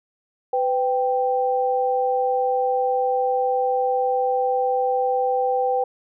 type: tone pair together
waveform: sine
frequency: 502.2 / 784 Hz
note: B4 / G5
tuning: +29 / 0 cents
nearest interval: minor sixth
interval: 771 cents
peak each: -21 dBFS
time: 0.53-5.84 s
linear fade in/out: 5 ms
effects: none